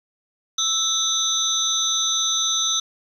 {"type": "tone cluster", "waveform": "sine", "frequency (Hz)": [1317, 3460, 3684, 3928, 6100], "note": ["E6", "A7", "A#7", "B7", "G8"], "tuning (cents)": [-2, -30, -21, -10, -48], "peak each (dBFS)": [-31, -28, -24, -26, -23], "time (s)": [0.58, 2.8], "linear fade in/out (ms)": 5, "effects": ["8-bit"]}